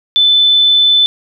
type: tone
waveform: sine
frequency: 3514 Hz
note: A7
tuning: 3 cents flat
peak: -6 dBFS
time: 0.16-1.06 s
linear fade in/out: 0 ms
effects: none